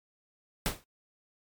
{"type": "noise with exponential decay", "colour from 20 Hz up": "pink", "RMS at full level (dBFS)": -26, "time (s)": [0.66, 0.84], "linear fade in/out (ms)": 0, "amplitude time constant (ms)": 37, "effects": ["noise-tail reverb RT60 0.1 s tail -24 dB re dry", "MP3 96 kbps"]}